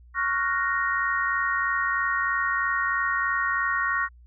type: chord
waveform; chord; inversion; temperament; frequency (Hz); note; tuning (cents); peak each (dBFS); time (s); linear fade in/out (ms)
sine; Gb major seventh; second; equal; 1108.7 / 1396.9 / 1480 / 1864.7; Db6 / F6 / Gb6 / Bb6; 0 / 0 / 0 / 0; -27 / -30 / -31 / -26; 0.14-4.09; 50
effects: added 60 Hz sine -48 dBFS peak until 4.26 s